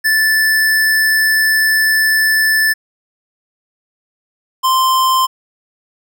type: tone pair in turn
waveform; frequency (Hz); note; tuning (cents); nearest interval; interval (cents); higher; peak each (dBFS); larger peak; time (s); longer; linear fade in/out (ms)
square; 1754 / 1042.9; A6 / C6; -6 / -6; major sixth; 900; first; -11; neither; 0.04-2.74 / 4.63-5.27; first; 20
effects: none